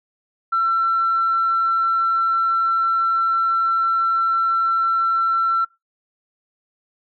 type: tone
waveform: sine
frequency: 1347 Hz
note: E6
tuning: 37 cents sharp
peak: -15 dBFS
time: 0.52-5.65 s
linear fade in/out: 10 ms
effects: noise-tail reverb RT60 0.2 s tail -21 dB re dry + tanh soft clip ceiling -11 dBFS